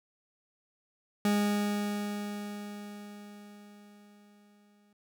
40% pulse tone with exponential decay, 206 Hz, G#3, 14 cents flat, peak -23 dBFS, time 1.25-4.93 s, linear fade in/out 2 ms, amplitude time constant 800 ms, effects none

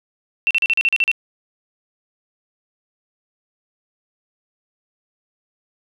sine tone bursts, 2700 Hz, E7, 41 cents sharp, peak -13 dBFS, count 9, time 0.47-1.115 s, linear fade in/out 0 ms, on 37 ms, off 39 ms, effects none

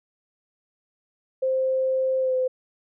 sine tone with pitch glide, 523.3 to 513.1 Hz, C5 to C5, 0 to -34 cents, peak -20 dBFS, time 1.42-2.48 s, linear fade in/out 10 ms, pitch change -34 cents, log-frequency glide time 2.2-2.35 s, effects none

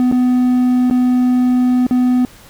triangle tone with dropouts, 250 Hz, B3, 21 cents sharp, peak -8 dBFS, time 0-2.25 s, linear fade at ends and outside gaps 1 ms, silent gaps 0.115-0.124 / 0.9-0.91 / 1.867-1.91 s, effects pink hiss -42 dBFS RMS until 2.49 s

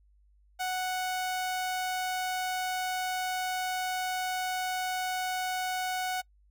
sawtooth tone, 740 Hz, F#5, in tune, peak -26 dBFS, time 0.59-6.22 s, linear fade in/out 20 ms, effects noise-tail reverb RT60 0.1 s tail -25 dB re dry + added 50 Hz sine -60 dBFS peak until 6.5 s

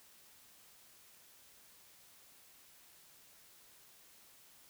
silence, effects white hiss -62 dBFS RMS until 4.69 s

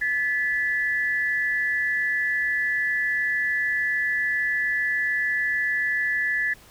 sine tone pair together, 1728.7 / 1975.5 Hz, A6 / B6, -31 / 0 cents, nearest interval major second, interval 231 cents, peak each -23 / -26 dBFS, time 0.01-6.54 s, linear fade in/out 10 ms, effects pink hiss -51 dBFS RMS until 6.7 s

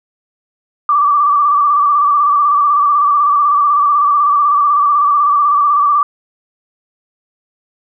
sine tone with vibrato, 1166 Hz, D6, 13 cents flat, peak -8 dBFS, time 0.89-6.03 s, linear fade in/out 2 ms, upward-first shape square, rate 16 Hz, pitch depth 40 cents each way, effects none

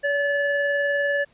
triangle ring-modulated tone, 580 Hz, D5, 22 cents flat, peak -15 dBFS, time 0.03-1.25 s, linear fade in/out 20 ms, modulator 1150 Hz, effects pink hiss -60 dBFS RMS until 1.33 s + resampled to 8000 Hz

